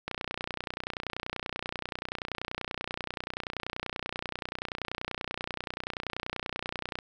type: click train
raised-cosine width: 0.3 ms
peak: -17 dBFS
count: 211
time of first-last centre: 0.08-6.988 s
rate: 30.4 Hz
effects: none